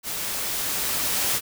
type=noise with level ramp; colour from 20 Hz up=white; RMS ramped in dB=-30 to -23 dBFS; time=0.03-1.41 s; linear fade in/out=50 ms; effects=none